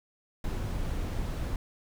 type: noise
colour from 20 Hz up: brown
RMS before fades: -32 dBFS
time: 0.44-1.56 s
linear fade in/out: 2 ms
effects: none